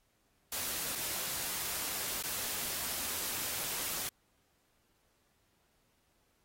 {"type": "noise with dropouts", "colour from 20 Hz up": "white", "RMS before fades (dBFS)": -37, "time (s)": [0.52, 4.09], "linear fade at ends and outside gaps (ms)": 2, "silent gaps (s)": [[0.952, 0.957], [2.226, 2.237]], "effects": ["pink hiss -74 dBFS RMS until 6.44 s", "AAC 48 kbps"]}